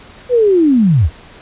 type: linear sweep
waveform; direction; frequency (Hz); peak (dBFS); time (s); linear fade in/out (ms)
sine; down; 510 to 57.9; -7; 0.29-1.1; 50
effects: pink hiss -39 dBFS RMS until 1.41 s + resampled to 8000 Hz